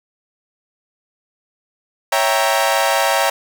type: chord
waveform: sawtooth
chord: C# diminished seventh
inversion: none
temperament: equal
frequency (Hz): 554.4 / 659.3 / 784 / 932.3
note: C#5 / E5 / G5 / Bb5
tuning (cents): 0 / 0 / 0 / 0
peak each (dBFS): -16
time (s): 2.12-3.3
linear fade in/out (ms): 5
effects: none